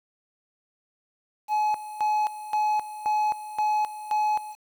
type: tone with tremolo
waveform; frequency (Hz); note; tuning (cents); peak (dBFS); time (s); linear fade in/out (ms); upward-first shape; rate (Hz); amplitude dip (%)
triangle; 849; G#5; +38; -19; 1.48-4.56; 50; square; 1.9; 80
effects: 8-bit